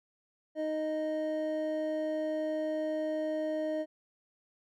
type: tone pair together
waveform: triangle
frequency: 311.1 / 620.8 Hz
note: D#4 / D#5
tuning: 0 / -4 cents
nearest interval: octave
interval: 1196 cents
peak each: -33 / -30 dBFS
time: 0.55-3.86 s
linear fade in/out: 50 ms
effects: none